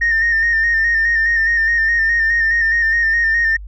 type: tone with vibrato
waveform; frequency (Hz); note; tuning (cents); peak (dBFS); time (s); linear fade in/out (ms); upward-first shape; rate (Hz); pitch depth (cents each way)
sine; 1830; A#6; -32; -11; 0.01-3.57; 10; square; 4.8; 31
effects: tanh soft clip ceiling -9 dBFS + added 50 Hz sine -29 dBFS peak until 3.67 s